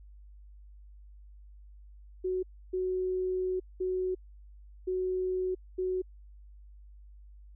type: tone bursts at uneven times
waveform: sine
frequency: 370 Hz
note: F#4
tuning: in tune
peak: -28 dBFS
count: 5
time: 2.24-2.43 / 2.73-3.6 / 3.8-4.15 / 4.87-5.55 / 5.78-6.02 s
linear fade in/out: 10 ms
effects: added 50 Hz sine -49 dBFS peak until 7.55 s